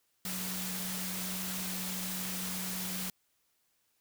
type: tone in noise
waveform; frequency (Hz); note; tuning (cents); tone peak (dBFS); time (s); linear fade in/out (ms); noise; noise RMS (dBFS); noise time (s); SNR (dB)
sine; 185; F#3; 0; -40; 0.25-3.1; 2; white; -38; 0.25-3.1; -5
effects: white hiss -75 dBFS RMS until 4 s